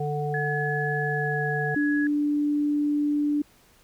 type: harmonic tone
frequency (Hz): 147.7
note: D3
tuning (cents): +10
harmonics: 1 / 3 / 5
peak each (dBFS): -28 / -30 / -31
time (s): 0-1.75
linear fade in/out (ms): 5
type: tone with pitch glide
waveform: sine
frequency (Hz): 1700 to 1677.6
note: G#6 to G#6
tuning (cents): +40 to +17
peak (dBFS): -28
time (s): 0.34-2.07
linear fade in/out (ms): 2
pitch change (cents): -23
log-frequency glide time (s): 1.11-1.43
type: tone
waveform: sine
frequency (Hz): 293.7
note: D4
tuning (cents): 0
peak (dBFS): -21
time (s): 1.76-3.42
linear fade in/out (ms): 5
effects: pink hiss -58 dBFS RMS until 3.83 s